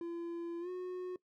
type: tone with pitch glide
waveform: triangle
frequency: 340 to 364.4 Hz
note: F4 to F#4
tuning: -46 to -26 cents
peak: -36 dBFS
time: 0.01-1.16 s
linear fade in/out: 2 ms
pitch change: +120 cents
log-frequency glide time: 0.6-0.69 s
effects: noise-tail reverb RT60 0.1 s tail -20 dB re dry